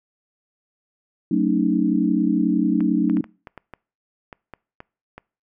sine chord, D# half-diminished seventh, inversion first, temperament just, 186.68 / 224 / 280 / 311.1 Hz, F#3 / A3 / C#4 / D#4, +16 / +31 / +18 / 0 cents, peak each -22 dBFS, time 1.31-3.21 s, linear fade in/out 5 ms
clicks, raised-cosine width 0.5 ms, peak -22 dBFS, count 11, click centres 2.806 / 3.098 / 3.17 / 3.242 / 3.472 / 3.577 / 3.737 / 4.328 / 4.537 / 4.804 / 5.18 s
effects noise-tail reverb RT60 0.4 s tail -25 dB re dry

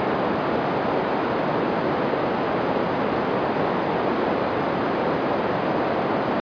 white band-pass noise, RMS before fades -23 dBFS, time 0-6.4 s, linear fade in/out 0 ms, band 180 to 720 Hz, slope 12 dB/octave, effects resampled to 11025 Hz

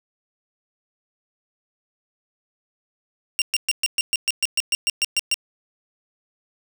20% pulse tone bursts, 2777 Hz, F7, 10 cents flat, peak -13 dBFS, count 14, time 3.39-5.342 s, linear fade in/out 0 ms, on 28 ms, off 120 ms, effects none

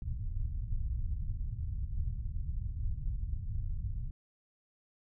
pink low-pass noise, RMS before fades -35 dBFS, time 0.02-4.11 s, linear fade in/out 2 ms, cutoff 110 Hz, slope 24 dB/octave, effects none

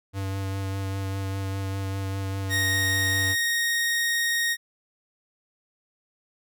square tone with vibrato, 97 Hz, G2, 18 cents flat, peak -28 dBFS, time 0.13-3.36 s, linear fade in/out 50 ms, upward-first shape sine, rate 5 Hz, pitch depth 15 cents each way
sawtooth tone, 1864.7 Hz, A#6, in tune, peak -19 dBFS, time 2.49-4.57 s, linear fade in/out 50 ms
effects none

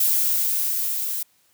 violet noise with level ramp, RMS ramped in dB -19 to -27 dBFS, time 0-1.23 s, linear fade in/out 5 ms, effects white hiss -62 dBFS RMS until 1.53 s + high-pass 60 Hz 12 dB/octave

